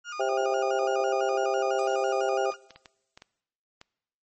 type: tone with vibrato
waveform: 35% pulse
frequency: 1318.5 Hz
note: E6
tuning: in tune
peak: -33 dBFS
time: 0.04-2.57 s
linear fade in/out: 50 ms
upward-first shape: square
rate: 6 Hz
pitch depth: 130 cents each way
type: harmonic tone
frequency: 132 Hz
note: C3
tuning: 16 cents sharp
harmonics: 3 / 4 / 5 / 6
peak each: -29 / -29 / -29 / -29 dBFS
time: 0.19-2.51 s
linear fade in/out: 10 ms
type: noise with exponential decay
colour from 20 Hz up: violet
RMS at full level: -38 dBFS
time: 1.79-3.4 s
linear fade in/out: 0 ms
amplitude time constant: 350 ms
type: clicks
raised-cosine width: 0.2 ms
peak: -28 dBFS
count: 7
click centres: 2.521 / 2.707 / 2.76 / 2.858 / 3.175 / 3.221 / 3.814 s
effects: noise-tail reverb RT60 0.9 s tail -22 dB re dry + MP3 32 kbps